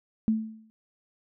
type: tone with exponential decay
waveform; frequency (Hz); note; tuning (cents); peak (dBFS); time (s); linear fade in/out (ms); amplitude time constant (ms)
sine; 220; A3; 0; -18; 0.28-0.7; 0; 91
effects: none